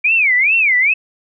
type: tone with vibrato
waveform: sine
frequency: 2311 Hz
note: D7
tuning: 28 cents flat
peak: -10 dBFS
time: 0.04-0.94 s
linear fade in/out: 10 ms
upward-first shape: sine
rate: 2.4 Hz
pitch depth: 280 cents each way
effects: none